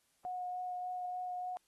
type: tone with vibrato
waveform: sine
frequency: 726 Hz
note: F#5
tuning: 33 cents flat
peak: -37 dBFS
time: 0.25-1.57 s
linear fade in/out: 0 ms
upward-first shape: sine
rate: 3.4 Hz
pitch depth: 10 cents each way
effects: white hiss -75 dBFS RMS until 1.67 s + AAC 32 kbps